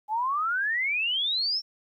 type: exponential sweep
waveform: sine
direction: up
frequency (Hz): 830.6 to 5510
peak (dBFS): -24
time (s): 0.08-1.62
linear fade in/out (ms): 50
effects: 11-bit